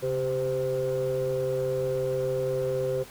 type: tone cluster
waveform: sine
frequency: 135.5 / 392.2 / 517 Hz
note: C#3 / G4 / C5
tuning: -39 / +1 / -21 cents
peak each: -32 / -28 / -26 dBFS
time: 0.02-3.04 s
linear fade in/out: 20 ms
effects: tanh soft clip ceiling -20 dBFS + pink hiss -47 dBFS RMS until 3.1 s